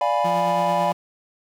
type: chord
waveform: triangle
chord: D diminished seventh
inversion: none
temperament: equal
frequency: 587.3 / 698.5 / 830.6 / 987.8 Hz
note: D5 / F5 / Ab5 / Cb6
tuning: 0 / 0 / 0 / 0 cents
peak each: -22 dBFS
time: 0.01-0.92 s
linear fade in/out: 2 ms
type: tone with tremolo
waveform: 35% pulse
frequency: 174.61 Hz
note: F3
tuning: in tune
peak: -25 dBFS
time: 0.24-0.93 s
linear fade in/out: 10 ms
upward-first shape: sine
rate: 9.1 Hz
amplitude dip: 30%
effects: none